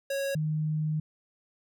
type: tone pair in turn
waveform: square / sine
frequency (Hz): 551 / 154.35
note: C#5 / D#3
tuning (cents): -11 / -14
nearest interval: octave + minor seventh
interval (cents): 2203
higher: first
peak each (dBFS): -29 / -26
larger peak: second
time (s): 0.1-0.35 / 0.35-1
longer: second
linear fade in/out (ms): 5
effects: none